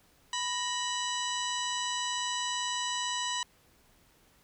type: harmonic tone with a mistuned harmonic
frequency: 987.8 Hz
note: B5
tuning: in tune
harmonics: 1 / 2 / 3 / 4 / 5 / 6 / 7 / 8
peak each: -35 / -39 / -36 / -39 / -49 / -41 / -47 / -40 dBFS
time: 0.33-3.43 s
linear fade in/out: 2 ms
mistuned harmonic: 2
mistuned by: -92 cents
effects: pink hiss -64 dBFS RMS until 4.43 s